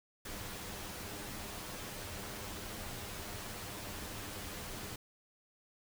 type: noise with comb filter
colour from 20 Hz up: pink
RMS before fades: -44 dBFS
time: 0.25-4.96 s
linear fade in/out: 5 ms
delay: 9.9 ms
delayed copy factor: +0.55
effects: none